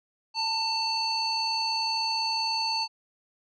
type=tone with low-pass filter; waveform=square; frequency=893 Hz; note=A5; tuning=25 cents sharp; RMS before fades=-28 dBFS; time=0.34-2.88 s; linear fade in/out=50 ms; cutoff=4700 Hz; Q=8.9; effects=none